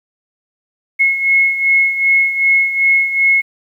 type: beating tone pair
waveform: sine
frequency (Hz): 2174 / 2176.6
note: C#7 / C#7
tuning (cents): -34 / -32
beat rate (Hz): 2.6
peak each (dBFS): -11 / -17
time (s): 0.99-3.42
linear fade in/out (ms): 20
effects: 8-bit